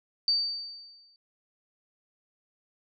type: tone with exponential decay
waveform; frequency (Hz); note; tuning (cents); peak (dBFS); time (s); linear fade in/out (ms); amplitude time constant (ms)
sine; 4610; D8; -33; -20; 0.28-1.16; 1; 190
effects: none